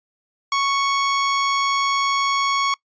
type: tone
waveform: sawtooth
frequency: 1108.7 Hz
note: C#6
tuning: in tune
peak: -14 dBFS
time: 0.52-2.74 s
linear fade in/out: 2 ms
effects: noise-tail reverb RT60 0.1 s tail -24 dB re dry + resampled to 16000 Hz